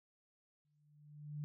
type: tone with exponential growth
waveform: sine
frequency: 148.4 Hz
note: D3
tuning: 18 cents sharp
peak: -38 dBFS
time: 0.65-1.44 s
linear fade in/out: 0 ms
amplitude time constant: 170 ms
effects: none